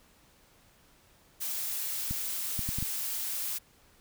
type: noise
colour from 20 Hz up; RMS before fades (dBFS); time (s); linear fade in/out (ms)
blue; -34; 1.4-3.59; 20
type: clicks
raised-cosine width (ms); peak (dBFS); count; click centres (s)
5; -22; 5; 2.11 / 2.592 / 2.69 / 2.786 / 2.826
effects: pink hiss -62 dBFS RMS until 4 s